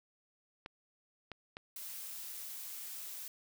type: clicks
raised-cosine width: 0.3 ms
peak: -28 dBFS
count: 3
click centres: 0.661 / 1.317 / 1.569 s
type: noise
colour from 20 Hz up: blue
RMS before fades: -45 dBFS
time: 1.76-3.28 s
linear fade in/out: 2 ms
effects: none